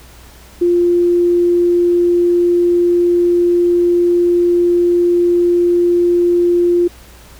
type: tone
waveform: sine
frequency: 349.2 Hz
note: F4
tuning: in tune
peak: -9 dBFS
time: 0.61-6.88 s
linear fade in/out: 10 ms
effects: added 60 Hz sine -40 dBFS peak until 7.39 s + pink hiss -42 dBFS RMS until 7.39 s